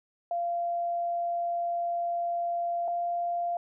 sine tone pair in turn, 690 / 694 Hz, F5 / F5, -21 / -11 cents, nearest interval unison, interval 10 cents, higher second, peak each -27 dBFS, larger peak neither, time 0.31-2.88 / 2.88-3.57 s, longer first, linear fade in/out 2 ms, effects none

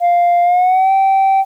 sine tone with pitch glide, 698.5 to 775 Hz, F5 to G5, 0 to -20 cents, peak -6 dBFS, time 0-1.45 s, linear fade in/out 50 ms, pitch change +180 cents, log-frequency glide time 0.43-0.92 s, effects tanh soft clip ceiling -8 dBFS + 8-bit

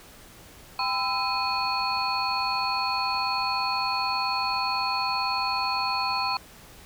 sine tone cluster, 793 / 1012 / 1325 / 2491 / 4349 Hz, G5 / B5 / E6 / D#7 / C#8, +20 / +42 / +9 / +1 / -34 cents, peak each -31 / -28 / -34 / -32 / -30 dBFS, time 0.79-6.37 s, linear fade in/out 2 ms, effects pink hiss -49 dBFS RMS until 6.85 s

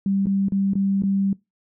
sine tone with dropouts, 196 Hz, G3, in tune, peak -18 dBFS, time 0.06-1.33 s, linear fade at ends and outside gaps 2 ms, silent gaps 0.258-0.268 / 0.485-0.521 / 0.735-0.754 / 1.022-1.035 s, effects noise-tail reverb RT60 0.2 s tail -22 dB re dry

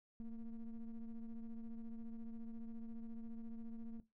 triangle ring-modulated tone, 117.2 Hz, A#2, 10 cents sharp, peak -38 dBFS, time 0.2-4 s, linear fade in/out 0 ms, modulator 110 Hz, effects noise-tail reverb RT60 0.2 s tail -17 dB re dry + tanh soft clip ceiling -35 dBFS

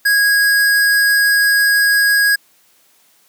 square tone, 1649 Hz, G#6, 13 cents flat, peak -11 dBFS, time 0.05-2.36 s, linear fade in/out 10 ms, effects white hiss -54 dBFS RMS until 3.28 s + high-pass 150 Hz 12 dB/octave

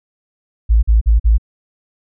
sine tone bursts, 55.2 Hz, A1, 6 cents sharp, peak -7 dBFS, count 4, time 0.69-1.382 s, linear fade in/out 20 ms, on 140 ms, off 44 ms, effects none

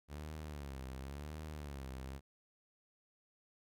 sawtooth tone with vibrato, 71.1 Hz, C#2, 45 cents sharp, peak -40 dBFS, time 0.08-2.21 s, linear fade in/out 50 ms, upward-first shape sine, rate 0.93 Hz, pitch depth 150 cents each way, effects none

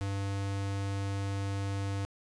square tone, 98.8 Hz, G2, 14 cents sharp, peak -32 dBFS, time 0.01-2.05 s, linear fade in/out 0 ms, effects resampled to 22050 Hz + 12-bit

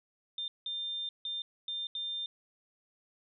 sine tone bursts at uneven times, 3600 Hz, A7, 39 cents sharp, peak -34 dBFS, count 5, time 0.38-0.48 / 0.66-1.09 / 1.25-1.42 / 1.68-1.87 / 1.95-2.26 s, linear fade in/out 2 ms, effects none

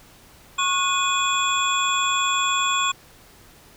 sine tone cluster, 1097 / 1457 / 2494 / 3381 / 7340 Hz, C#6 / F#6 / D#7 / G#7 / A#8, -18 / -27 / +3 / +30 / -28 cents, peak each -22 / -31 / -26 / -25 / -29 dBFS, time 0.58-2.92 s, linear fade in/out 10 ms, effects pink hiss -50 dBFS RMS until 3.76 s

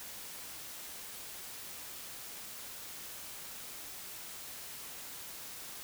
silence, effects white hiss -46 dBFS RMS until 5.83 s

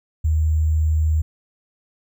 sine tone with sample-and-hold, 78.3 Hz, D#2, 11 cents sharp, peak -15 dBFS, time 0.24-1.22 s, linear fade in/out 10 ms, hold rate 7350 Hz, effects none

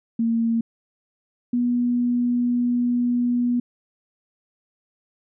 sine tone pair in turn, 229.4 / 243 Hz, A#3 / B3, -28 / -28 cents, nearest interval minor second, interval 100 cents, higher second, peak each -18 dBFS, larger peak neither, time 0.19-0.61 / 1.53-3.6 s, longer second, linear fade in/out 5 ms, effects none

